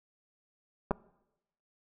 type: clicks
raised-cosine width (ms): 1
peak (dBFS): -15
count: 2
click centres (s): 0.909 / 0.914
effects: noise-tail reverb RT60 0.9 s tail -22 dB re dry